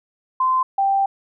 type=tone pair in turn; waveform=sine; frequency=1034 / 785.5 Hz; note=C6 / G5; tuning=-21 / +3 cents; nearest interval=perfect fourth; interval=476 cents; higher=first; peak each=-15 dBFS; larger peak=neither; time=0.4-0.63 / 0.78-1.06 s; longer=second; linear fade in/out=5 ms; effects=none